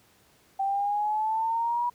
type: exponential sweep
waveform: sine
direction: up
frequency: 776 to 972 Hz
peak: -24 dBFS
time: 0.59-1.9 s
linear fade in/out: 10 ms
effects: pink hiss -61 dBFS RMS until 1.94 s + high-pass 80 Hz 12 dB/octave